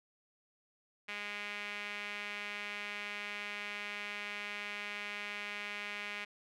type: tone with band-pass filter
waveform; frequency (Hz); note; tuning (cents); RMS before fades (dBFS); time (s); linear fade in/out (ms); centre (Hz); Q
sawtooth; 205.8; G#3; -16; -42; 1.08-6.25; 10; 2300; 3
effects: none